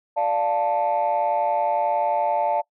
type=chord; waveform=sine; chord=D minor; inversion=none; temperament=equal; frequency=587.3 / 698.5 / 880 Hz; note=D5 / F5 / A5; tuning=0 / 0 / 0 cents; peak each=-23 / -23 / -21 dBFS; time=0.16-2.62 s; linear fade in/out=20 ms; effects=noise-tail reverb RT60 0.1 s tail -22 dB re dry + tanh soft clip ceiling -14 dBFS